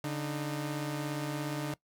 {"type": "tone pair together", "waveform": "sawtooth", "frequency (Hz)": [144.18, 305.5], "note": ["D3", "D#4"], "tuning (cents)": [-32, -32], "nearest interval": "octave + minor second", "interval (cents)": 1300, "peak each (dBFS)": [-31, -33], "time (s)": [0.04, 1.74], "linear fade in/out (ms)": 2, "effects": ["noise-tail reverb RT60 0.1 s tail -20 dB re dry"]}